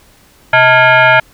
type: tone with frequency modulation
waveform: sine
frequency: 128.1 Hz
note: C3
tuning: 36 cents flat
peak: -4 dBFS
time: 0.53-1.2 s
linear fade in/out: 5 ms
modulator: 765 Hz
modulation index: 2.7
effects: pink hiss -46 dBFS RMS until 1.33 s